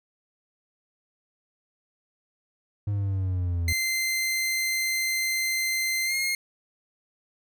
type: exponential sweep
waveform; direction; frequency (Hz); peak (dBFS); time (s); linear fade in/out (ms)
triangle; down; 103.6 to 82.8; -22; 2.87-3.73; 5
type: tone with pitch glide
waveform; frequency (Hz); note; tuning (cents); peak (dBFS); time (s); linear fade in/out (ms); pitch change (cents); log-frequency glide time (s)
sawtooth; 2078 to 2138; C7 to C7; -12 to +37; -21; 3.68-6.35; 2; +49; 6.05-6.15
effects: none